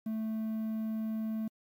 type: tone with quantisation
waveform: triangle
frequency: 220 Hz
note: A3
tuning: in tune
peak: -30 dBFS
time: 0.06-1.48 s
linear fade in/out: 5 ms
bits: 10
effects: AAC 64 kbps